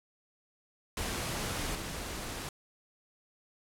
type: noise with level steps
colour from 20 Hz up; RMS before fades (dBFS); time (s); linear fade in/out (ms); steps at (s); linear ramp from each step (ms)
pink; -35 / -39; 0.97-2.49; 2; 1.75; 2
effects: low-pass 12000 Hz 12 dB/octave

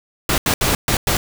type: noise bursts at uneven times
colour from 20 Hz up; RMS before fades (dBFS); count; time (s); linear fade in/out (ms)
pink; -17; 5; 0.29-0.38 / 0.46-0.54 / 0.61-0.75 / 0.88-0.97 / 1.07-1.17; 2
effects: none

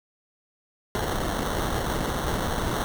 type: noise with sample-and-hold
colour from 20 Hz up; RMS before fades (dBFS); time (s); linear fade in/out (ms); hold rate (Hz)
pink; -27; 0.95-2.84; 0; 2450
effects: none

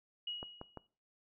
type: tone with exponential decay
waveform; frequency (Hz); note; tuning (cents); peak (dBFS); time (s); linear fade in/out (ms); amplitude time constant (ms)
sine; 2900; F#7; -35; -36; 0.27-0.87; 5; 130
type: clicks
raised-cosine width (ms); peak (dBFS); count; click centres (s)
1; -30; 3; 0.429 / 0.614 / 0.773
effects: noise-tail reverb RT60 0.4 s tail -23 dB re dry

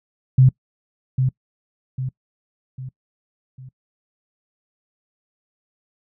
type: tone with echo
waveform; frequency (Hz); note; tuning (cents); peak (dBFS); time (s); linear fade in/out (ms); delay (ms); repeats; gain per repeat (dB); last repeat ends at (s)
sine; 130; C3; -11; -8; 0.38-0.49; 5; 800; 4; -7; 3.69
effects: noise-tail reverb RT60 0.1 s tail -23 dB re dry

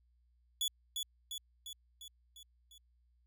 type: tone with echo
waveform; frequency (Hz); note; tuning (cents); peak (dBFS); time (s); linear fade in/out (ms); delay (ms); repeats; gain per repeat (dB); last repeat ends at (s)
sawtooth; 3414; G#7; +47; -29; 0.61-0.68; 2; 350; 6; -4; 2.78
effects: added 60 Hz sine -68 dBFS peak until 3.26 s

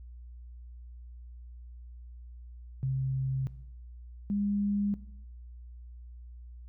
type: tone pair in turn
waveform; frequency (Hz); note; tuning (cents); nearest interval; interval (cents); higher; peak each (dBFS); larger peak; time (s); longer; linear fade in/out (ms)
sine; 132.7 / 203.1; C3 / G#3; +25 / -38; perfect fifth; 737; second; -27; neither; 2.83-3.47 / 4.3-4.94; neither; 0
effects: noise-tail reverb RT60 0.8 s tail -18 dB re dry + added 60 Hz sine -44 dBFS peak until 6.68 s

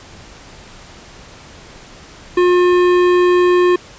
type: tone with hard clipping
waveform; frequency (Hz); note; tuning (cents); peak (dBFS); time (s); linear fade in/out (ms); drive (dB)
sine; 357.4; F4; +40; -11; 2.37-3.76; 5; 14
effects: pink hiss -39 dBFS RMS until 3.98 s + resampled to 16000 Hz

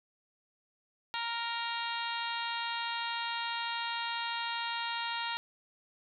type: harmonic tone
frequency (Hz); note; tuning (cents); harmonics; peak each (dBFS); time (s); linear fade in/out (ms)
466.2; A#4; 0; 2 / 3 / 4 / 5 / 6 / 7 / 8 / 9; -37 / -41 / -42 / -45 / -42 / -44 / -43 / -45; 1.14-5.37; 0
effects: none

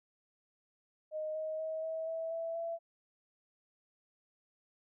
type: tone with pitch steps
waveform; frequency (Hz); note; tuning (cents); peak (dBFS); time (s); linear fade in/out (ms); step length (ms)
sine; 620 / 627.9 / 636 / 644.1 / 652.3 / 660.7 / 669.1; D#5 / D#5 / D#5 / E5 / E5 / E5 / E5; -6 / +16 / +38 / -40 / -18 / +4 / +26; -35; 1.11-2.79; 50; 240
effects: none

